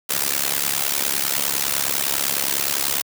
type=noise with amplitude modulation; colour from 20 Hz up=white; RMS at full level=-18 dBFS; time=0.09-3.02 s; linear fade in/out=10 ms; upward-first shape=sine; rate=69.9 Hz; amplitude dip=95%; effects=high-pass 100 Hz 12 dB/octave